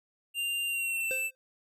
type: tone with pitch glide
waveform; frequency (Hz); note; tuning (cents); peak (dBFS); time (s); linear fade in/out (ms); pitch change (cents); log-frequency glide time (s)
square; 2790 to 2649; F7 to E7; -2 to +8; -30; 0.34-1.31; 50; -90; 0.66-1.18
type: tone with exponential decay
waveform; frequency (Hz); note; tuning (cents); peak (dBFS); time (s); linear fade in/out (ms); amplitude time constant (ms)
square; 520; C5; -11; -33; 1.11-1.35; 0; 52
effects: none